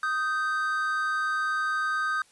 triangle tone pair together, 1244.5 / 1556 Hz, D#6 / G6, 0 / -13 cents, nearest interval major third, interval 387 cents, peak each -26 dBFS, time 0.03-2.22 s, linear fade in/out 2 ms, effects white hiss -60 dBFS RMS until 2.31 s + resampled to 24000 Hz

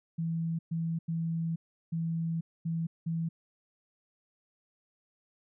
sine tone bursts at uneven times, 164.81 Hz, E3, in tune, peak -29 dBFS, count 6, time 0.18-0.59 / 0.71-0.99 / 1.08-1.56 / 1.92-2.41 / 2.65-2.87 / 3.06-3.29 s, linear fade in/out 10 ms, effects none

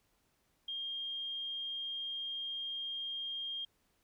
sine tone, 3217 Hz, G7, 44 cents sharp, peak -37 dBFS, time 0.68-3.65 s, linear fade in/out 5 ms, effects pink hiss -75 dBFS RMS until 4.03 s

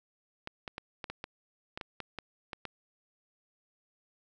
clicks, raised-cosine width 0.3 ms, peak -22 dBFS, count 12, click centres 0.474 / 0.678 / 0.781 / 1.042 / 1.1 / 1.241 / 1.775 / 1.812 / 2.003 / 2.187 / 2.532 / 2.653 s, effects none

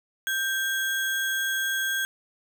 sine tone with sample-and-hold, 1576 Hz, G6, 9 cents sharp, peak -24 dBFS, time 0.27-2.05 s, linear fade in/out 0 ms, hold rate 4900 Hz, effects none

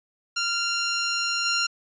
10% pulse tone with level steps, 1388 Hz, F6, 11 cents flat, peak -15 / -13 dBFS, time 0.36-1.67 s, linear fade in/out 10 ms, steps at 1.45 s, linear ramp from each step 10 ms, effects resampled to 16000 Hz

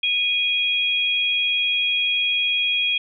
sine tone pair together, 2472 / 3293 Hz, D#7 / G#7, -12 / -15 cents, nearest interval perfect fourth, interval 497 cents, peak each -21 dBFS, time 0.03-2.98 s, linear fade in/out 5 ms, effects none

